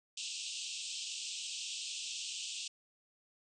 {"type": "band-pass noise", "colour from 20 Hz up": "pink", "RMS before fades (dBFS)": -42, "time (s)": [0.17, 2.68], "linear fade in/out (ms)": 5, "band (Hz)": [2600, 8400], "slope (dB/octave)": 96, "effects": []}